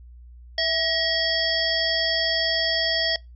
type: harmonic tone with a mistuned harmonic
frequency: 659.3 Hz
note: E5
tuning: in tune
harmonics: 1 / 3 / 5 / 7 / 8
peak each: -27 / -27 / -27 / -27 / -27 dBFS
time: 0.58-3.16 s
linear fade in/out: 2 ms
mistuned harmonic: 3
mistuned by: -66 cents
effects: noise-tail reverb RT60 0.2 s tail -23 dB re dry + added 60 Hz sine -42 dBFS peak until 3.35 s